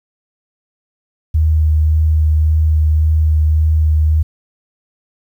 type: tone with vibrato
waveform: sine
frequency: 77.78 Hz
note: D#2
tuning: in tune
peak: -9 dBFS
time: 1.34-4.23 s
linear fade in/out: 10 ms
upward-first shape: sine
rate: 1.8 Hz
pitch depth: 14 cents each way
effects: 8-bit